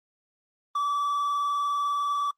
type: tone with vibrato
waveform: triangle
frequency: 1153 Hz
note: D6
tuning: 32 cents flat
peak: -22 dBFS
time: 0.75-2.31 s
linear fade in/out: 5 ms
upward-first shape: square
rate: 20 Hz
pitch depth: 22 cents each way
effects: noise-tail reverb RT60 0.1 s tail -25 dB re dry + Opus 24 kbps